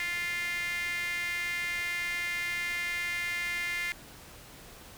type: tone with high-pass filter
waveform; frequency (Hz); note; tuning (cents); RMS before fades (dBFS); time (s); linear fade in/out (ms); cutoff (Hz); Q
sawtooth; 349.2; F4; 0; -33; 0-3.92; 0; 2000; 8.1
effects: pink hiss -50 dBFS RMS until 4.97 s